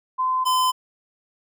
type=tone pair in turn; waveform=sine / square; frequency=1028 / 1021.5 Hz; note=C6 / C6; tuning=-31 / -42 cents; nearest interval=unison; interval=11 cents; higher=first; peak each=-19 / -18 dBFS; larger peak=second; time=0.18-0.45 / 0.45-0.72 s; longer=neither; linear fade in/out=20 ms; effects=none